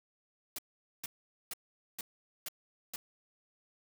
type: noise bursts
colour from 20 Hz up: white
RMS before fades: -40 dBFS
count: 6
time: 0.56-2.96 s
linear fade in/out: 2 ms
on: 25 ms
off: 450 ms
effects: none